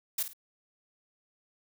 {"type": "noise with echo", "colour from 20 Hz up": "blue", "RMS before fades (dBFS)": -30, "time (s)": [0.18, 0.23], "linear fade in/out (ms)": 5, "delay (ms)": 52, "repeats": 2, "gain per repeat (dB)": -10, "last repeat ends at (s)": 0.334, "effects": []}